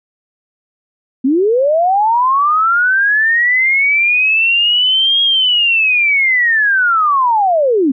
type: linear two-way sweep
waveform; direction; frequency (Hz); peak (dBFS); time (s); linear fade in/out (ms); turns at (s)
sine; up then down; 246.9 to 3284 to 246.9; -9; 1.24-7.92; 10; 5.22
effects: none